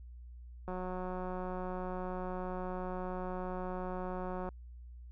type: click train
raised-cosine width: 1 ms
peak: -27 dBFS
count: 698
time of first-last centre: 0.68-4.489 s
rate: 183 Hz
effects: added 60 Hz sine -47 dBFS peak until 5.11 s